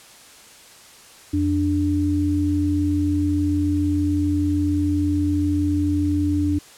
sine tone pair together, 87.5 / 294.3 Hz, F2 / D4, +4 / +4 cents, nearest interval octave + major sixth, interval 2100 cents, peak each -22 / -19 dBFS, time 1.33-6.59 s, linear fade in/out 10 ms, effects white hiss -46 dBFS RMS until 6.77 s + low-pass 10000 Hz 12 dB/octave

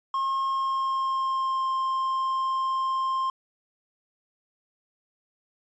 triangle tone with pitch glide, 1075 to 1055.9 Hz, C6 to C6, +47 to +15 cents, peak -22 dBFS, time 0.14-3.3 s, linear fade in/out 2 ms, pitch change -32 cents, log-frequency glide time 0.47-1.69 s, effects resampled to 16000 Hz

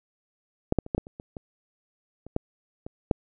clicks, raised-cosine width 2 ms, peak -8 / -8 / -25 / -12 / -13 / -29 / -25 / -23 / -28 / -11 / -23 / -6 dBFS, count 12, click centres 0.724 / 0.787 / 0.864 / 0.948 / 0.98 / 1.069 / 1.199 / 1.368 / 2.266 / 2.364 / 2.865 / 3.112 s, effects none

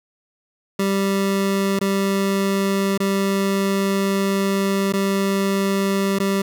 25% pulse tone with dropouts, 196 Hz, G3, in tune, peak -14 dBFS, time 0.79-6.42 s, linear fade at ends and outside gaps 5 ms, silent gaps 1.791-1.811 / 2.977-3.001 / 4.925-4.935 / 6.187-6.199 s, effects none

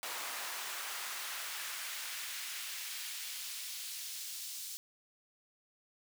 pink noise with high-pass filter sweep, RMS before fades -42 dBFS, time 0.03-4.77 s, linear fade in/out 0 ms, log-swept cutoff 840 to 5000 Hz, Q 0.88, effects none

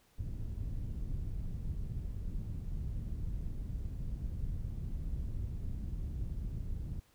pink low-pass noise, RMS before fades -38 dBFS, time 0.18-7 s, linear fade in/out 5 ms, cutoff 120 Hz, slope 12 dB/octave, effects pink hiss -68 dBFS RMS until 7.14 s

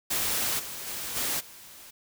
white noise with level steps, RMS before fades -28 / -38 / -35 / -29 / -48 dBFS, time 0.1-1.91 s, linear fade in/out 10 ms, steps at 0.58 / 0.86 / 1.15 / 1.39 s, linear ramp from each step 20 ms, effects none

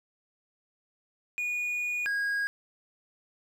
triangle tone pair in turn, 2452 / 1638.6 Hz, D#7 / G#6, -26 / -24 cents, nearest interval perfect fifth, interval 698 cents, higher first, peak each -27 / -25 dBFS, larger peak second, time 1.38-2.06 / 2.06-2.47 s, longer first, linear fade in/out 0 ms, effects none

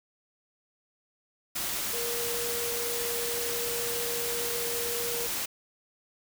sine tone in noise, 473.4 Hz, A#4, 27 cents sharp, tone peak -34 dBFS, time 1.93-5.27 s, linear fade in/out 10 ms, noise white, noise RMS -32 dBFS, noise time 1.55-5.46 s, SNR -5 dB, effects none

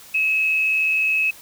sine tone with amplitude modulation, 2577 Hz, E7, 40 cents flat, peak -15 dBFS, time 0.14-1.31 s, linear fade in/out 10 ms, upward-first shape sine, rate 159 Hz, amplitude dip 35%, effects white hiss -44 dBFS RMS until 1.41 s

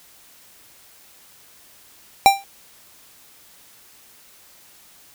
square tone with exponential decay, 789 Hz, G5, 11 cents sharp, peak -5 dBFS, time 2.26-2.44 s, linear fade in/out 0 ms, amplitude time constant 38 ms, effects white hiss -50 dBFS RMS until 5.14 s

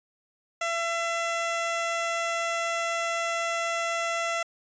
15% pulse tone, 673 Hz, E5, 36 cents sharp, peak -20 dBFS, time 0.61-4.43 s, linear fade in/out 5 ms, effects resampled to 16000 Hz

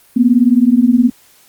sine beating tone pair, 234.2 / 253.2 Hz, A#3 / B3, +8 / +43 cents, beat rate 19 Hz, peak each -10 dBFS, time 0.16-1.1 s, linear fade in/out 10 ms, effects white hiss -48 dBFS RMS until 1.48 s + Opus 32 kbps

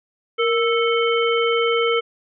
harmonic tone with a mistuned harmonic, 440 Hz, A4, in tune, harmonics 1 / 3 / 5 / 7, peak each -18 / -23 / -25 / -26 dBFS, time 0.38-2.01 s, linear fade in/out 20 ms, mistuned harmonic 1, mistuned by +100 cents, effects none

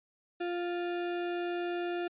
sine tone with sample-and-hold, 349.2 Hz, F4, in tune, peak -31 dBFS, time 0.4-2.08 s, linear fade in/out 10 ms, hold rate 1050 Hz, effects resampled to 8000 Hz

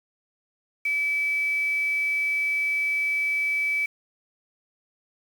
sine tone with quantisation, 2300 Hz, D7, 37 cents flat, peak -22 dBFS, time 0.85-3.86 s, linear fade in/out 5 ms, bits 7, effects none

